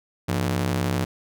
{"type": "ring-modulated tone", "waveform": "sawtooth", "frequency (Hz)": 132.1, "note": "C3", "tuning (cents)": 17, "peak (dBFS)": -15, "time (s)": [0.28, 1.05], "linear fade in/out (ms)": 10, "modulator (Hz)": 36, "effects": []}